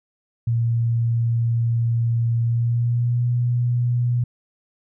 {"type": "tone with pitch glide", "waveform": "sine", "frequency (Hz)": [116.54, 121.42], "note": ["A#2", "B2"], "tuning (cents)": [0, -29], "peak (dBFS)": -17, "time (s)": [0.47, 4.24], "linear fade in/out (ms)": 5, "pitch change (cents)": 71, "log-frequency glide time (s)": [2.42, 3.26], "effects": []}